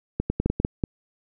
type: two click trains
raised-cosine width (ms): 3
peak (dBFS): -10 / -9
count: 5 / 3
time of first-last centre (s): 0.2-0.6 / 0.46-0.838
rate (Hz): 9.99 / 5.29
effects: none

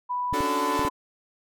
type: tone with pitch glide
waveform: sine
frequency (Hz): 987.8 to 1012.6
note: B5 to B5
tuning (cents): 0 to +43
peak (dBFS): -25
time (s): 0.09-0.9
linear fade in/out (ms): 20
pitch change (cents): +43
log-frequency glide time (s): 0.33-0.49
type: clicks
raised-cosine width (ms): 5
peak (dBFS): -21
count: 4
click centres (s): 0.328 / 0.406 / 0.794 / 0.85
type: chord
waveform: sawtooth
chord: D major seventh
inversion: third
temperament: equal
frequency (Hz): 277.2 / 293.7 / 370 / 440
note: C#4 / D4 / F#4 / A4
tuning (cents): 0 / 0 / 0 / 0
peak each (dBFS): -30 / -26 / -30 / -27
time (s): 0.33-0.89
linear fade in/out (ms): 10
effects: none

